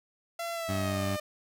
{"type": "tone with pitch glide", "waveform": "sawtooth", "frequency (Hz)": [678, 604], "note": ["E5", "D5"], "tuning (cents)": [49, 48], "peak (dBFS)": -29, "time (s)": [0.39, 1.2], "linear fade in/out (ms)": 5, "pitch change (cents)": -201, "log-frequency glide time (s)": [0.53, 1.06]}
{"type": "tone", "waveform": "20% pulse", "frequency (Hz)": 96.7, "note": "G2", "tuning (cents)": -23, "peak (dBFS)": -25, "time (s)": [0.68, 1.17], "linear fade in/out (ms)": 20}
{"effects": []}